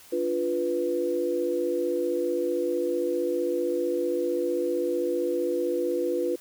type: chord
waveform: sine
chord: B diminished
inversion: first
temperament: equal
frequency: 293.7 / 349.2 / 493.9 Hz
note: D4 / F4 / B4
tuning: 0 / 0 / 0 cents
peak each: -33 / -27 / -27 dBFS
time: 0.12-6.36 s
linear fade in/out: 10 ms
effects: white hiss -51 dBFS RMS until 6.4 s